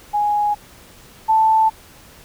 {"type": "tone pair in turn", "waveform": "sine", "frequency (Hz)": [830.6, 881], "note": ["G#5", "A5"], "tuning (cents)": [0, 2], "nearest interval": "minor second", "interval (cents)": 102, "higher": "second", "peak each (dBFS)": [-15, -11], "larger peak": "second", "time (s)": [[0.13, 0.55], [1.28, 1.7]], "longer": "neither", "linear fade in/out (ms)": 20, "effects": ["pink hiss -45 dBFS RMS until 2.24 s"]}